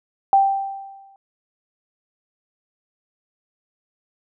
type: tone with exponential decay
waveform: sine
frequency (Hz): 784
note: G5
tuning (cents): 0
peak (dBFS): -9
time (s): 0.33-1.16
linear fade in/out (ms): 1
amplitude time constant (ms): 180
effects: none